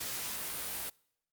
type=noise with comb filter; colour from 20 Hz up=white; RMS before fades=-38 dBFS; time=0-0.9 s; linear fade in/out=10 ms; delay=17 ms; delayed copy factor=+0.7; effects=noise-tail reverb RT60 0.7 s tail -25 dB re dry + Opus 48 kbps